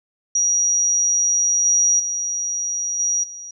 sine tone with level steps, 5760 Hz, F#8, 47 cents flat, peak -15 / -13 / -21 / -17 / -32 dBFS, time 0.35-3.51 s, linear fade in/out 5 ms, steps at 1.65 / 1.99 / 2.99 / 3.23 s, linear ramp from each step 10 ms, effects none

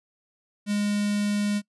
square tone with notch filter, 205.9 Hz, G#3, 15 cents flat, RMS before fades -25 dBFS, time 0.66-1.62 s, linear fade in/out 50 ms, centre 820 Hz, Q 0.61, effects noise-tail reverb RT60 0.1 s tail -24 dB re dry + resampled to 24000 Hz

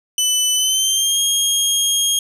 20% pulse tone with pitch glide, 3000 to 3253 Hz, F#7 to G#7, +23 to -37 cents, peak -9 dBFS, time 0.18-2.19 s, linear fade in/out 2 ms, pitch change +140 cents, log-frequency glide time 0.55-1.2 s, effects none

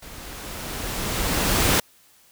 pink noise with level ramp, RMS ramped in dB -41 to -17 dBFS, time 0.02-1.8 s, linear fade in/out 5 ms, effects white hiss -56 dBFS RMS until 2.31 s

